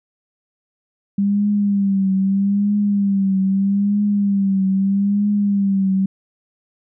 sine tone with vibrato, 198.5 Hz, G3, 22 cents sharp, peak -14 dBFS, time 1.18-6.06 s, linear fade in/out 5 ms, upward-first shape triangle, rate 0.79 Hz, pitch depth 73 cents each way, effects none

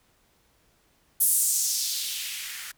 violet noise with band-pass filter sweep, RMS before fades -27 dBFS, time 1.2-2.72 s, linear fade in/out 10 ms, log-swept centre 11000 to 1500 Hz, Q 2, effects pink hiss -65 dBFS RMS until 2.77 s

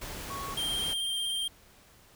pink noise, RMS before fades -40 dBFS, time 0.01-0.94 s, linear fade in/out 10 ms
triangle tone, 1108.7 Hz, C#6, in tune, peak -35 dBFS, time 0.3-0.54 s, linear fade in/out 2 ms
square tone with vibrato, 3179 Hz, G7, 24 cents sharp, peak -30 dBFS, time 0.57-1.48 s, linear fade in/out 5 ms, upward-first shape triangle, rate 16 Hz, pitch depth 22 cents each way
effects pink hiss -58 dBFS RMS until 2.15 s

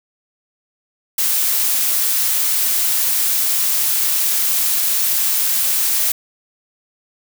blue noise, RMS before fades -17 dBFS, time 1.18-6.12 s, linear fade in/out 5 ms, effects none

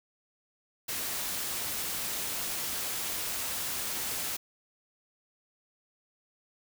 white noise, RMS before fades -34 dBFS, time 0.88-4.37 s, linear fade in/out 10 ms, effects none

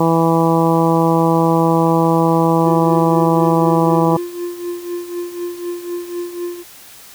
harmonic tone, 164.81 Hz, E3, in tune, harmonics 1 / 2 / 3 / 4 / 5 / 6 / 7, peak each -16 / -16 / -18 / -23 / -20 / -20 / -25 dBFS, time 0-4.17 s, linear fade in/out 5 ms
triangle tone with tremolo, 349.5 Hz, F4, 1 cent sharp, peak -17 dBFS, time 2.63-6.64 s, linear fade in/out 50 ms, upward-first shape triangle, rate 4 Hz, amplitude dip 75%
effects white hiss -40 dBFS RMS until 7.14 s

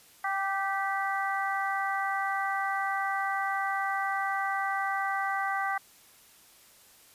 harmonic tone with a mistuned harmonic, 392 Hz, G4, in tune, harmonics 2 / 3 / 4 / 5, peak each -31 / -33 / -34 / -35 dBFS, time 0.24-5.78 s, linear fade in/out 5 ms, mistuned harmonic 4, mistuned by -25 cents, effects white hiss -57 dBFS RMS until 7.14 s + resampled to 32000 Hz

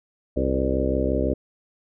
harmonic tone with a mistuned harmonic, 65.9 Hz, C2, 13 cents sharp, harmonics 1 / 2 / 3 / 4 / 5 / 6 / 7 / 8 / 9, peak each -26 / -32 / -32 / -27 / -29 / -29 / -30 / -30 / -29 dBFS, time 0.36-1.34 s, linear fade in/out 10 ms, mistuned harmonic 8, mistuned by -39 cents, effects none

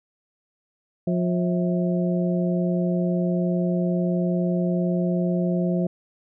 harmonic tone with a mistuned harmonic, 177.7 Hz, F3, 30 cents sharp, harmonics 1 / 2 / 3 / 4, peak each -21 / -28 / -31 / -31 dBFS, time 1.07-5.87 s, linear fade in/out 5 ms, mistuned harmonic 4, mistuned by -150 cents, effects none

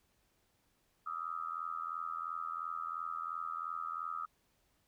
sine tone with amplitude modulation, 1262 Hz, D#6, 24 cents sharp, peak -33 dBFS, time 1.06-4.26 s, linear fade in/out 10 ms, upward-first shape sine, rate 82.9 Hz, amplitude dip 100%, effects pink hiss -75 dBFS RMS until 4.87 s

